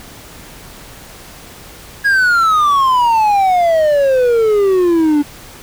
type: exponential sweep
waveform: triangle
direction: down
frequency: 1661.2 to 287.1 Hz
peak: -7 dBFS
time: 2.04-5.23 s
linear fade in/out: 20 ms
effects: pink hiss -36 dBFS RMS until 5.62 s